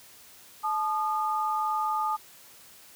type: tone pair together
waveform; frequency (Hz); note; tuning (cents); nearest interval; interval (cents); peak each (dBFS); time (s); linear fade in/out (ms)
sine; 864.8 / 1222; A5 / D#6; -30 / -32; tritone; 598; -28; 0.63-2.17; 20
effects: white hiss -52 dBFS RMS until 2.95 s + high-pass 60 Hz 12 dB/octave